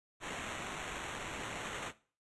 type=noise with sample-and-hold; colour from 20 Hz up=white; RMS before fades=-42 dBFS; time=0.2-1.93 s; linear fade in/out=50 ms; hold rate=4900 Hz; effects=noise-tail reverb RT60 0.4 s tail -18 dB re dry + resampled to 24000 Hz